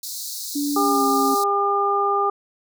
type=high-pass noise; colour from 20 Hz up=pink; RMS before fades=-31 dBFS; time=0.03-1.44 s; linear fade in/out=5 ms; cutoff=3900 Hz; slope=96 dB/octave
type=tone with pitch glide; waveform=sine; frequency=288.6 to 272.4 Hz; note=D4 to C#4; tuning=-30 to -30 cents; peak=-21 dBFS; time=0.55-1.35 s; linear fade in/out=10 ms; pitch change=-100 cents; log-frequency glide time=0.79-1.03 s
type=harmonic tone; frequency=401.8 Hz; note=G4; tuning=43 cents sharp; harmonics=1 / 2 / 3; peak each=-23 / -23 / -20 dBFS; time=0.76-2.3 s; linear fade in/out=5 ms
effects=none